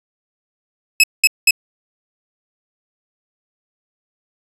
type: tone bursts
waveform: sawtooth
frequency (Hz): 2580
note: E7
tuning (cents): -38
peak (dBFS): -4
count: 3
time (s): 1-1.508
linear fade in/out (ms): 2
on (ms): 36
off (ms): 200
effects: resampled to 32000 Hz